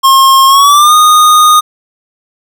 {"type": "tone with pitch glide", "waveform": "square", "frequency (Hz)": [1073, 1232.6], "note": ["C6", "D#6"], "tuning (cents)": [43, -17], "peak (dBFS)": -3, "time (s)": [0.03, 1.61], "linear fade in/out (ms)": 20, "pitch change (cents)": 240, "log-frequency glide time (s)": [0.47, 0.94], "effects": []}